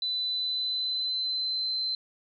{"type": "tone with pitch glide", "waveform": "sine", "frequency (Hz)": [4000, 4082], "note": ["B7", "C8"], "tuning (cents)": [21, -44], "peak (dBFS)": -27, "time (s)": [0.02, 1.95], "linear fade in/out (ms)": 2, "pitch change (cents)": 35, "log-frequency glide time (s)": [0.3, 1.73], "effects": []}